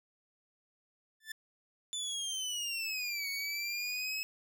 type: tone with exponential growth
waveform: sawtooth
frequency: 1760 Hz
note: A6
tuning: in tune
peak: -32 dBFS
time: 1.2-1.32 s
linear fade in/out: 5 ms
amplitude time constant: 26 ms
type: linear two-way sweep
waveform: 25% pulse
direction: down then up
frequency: 3520 to 2217 to 2585 Hz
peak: -31 dBFS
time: 1.93-4.23 s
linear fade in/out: 0 ms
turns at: 3.29 s
effects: none